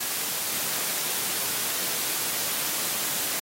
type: high-pass noise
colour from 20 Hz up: white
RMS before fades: -28 dBFS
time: 0-3.4 s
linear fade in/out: 10 ms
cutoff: 130 Hz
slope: 12 dB/octave
effects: AAC 48 kbps